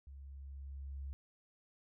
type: tone with level ramp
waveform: sine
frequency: 68.7 Hz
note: C#2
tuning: 15 cents flat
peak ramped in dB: -49 to -40 dBFS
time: 0.07-1.13 s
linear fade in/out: 0 ms
effects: none